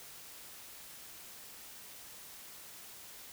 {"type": "silence", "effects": ["white hiss -51 dBFS RMS until 3.32 s"]}